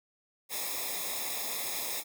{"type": "noise with comb filter", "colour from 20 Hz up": "white", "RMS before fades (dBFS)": -35, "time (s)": [0.49, 2.04], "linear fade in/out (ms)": 50, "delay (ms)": 0.67, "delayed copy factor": -0.9, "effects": []}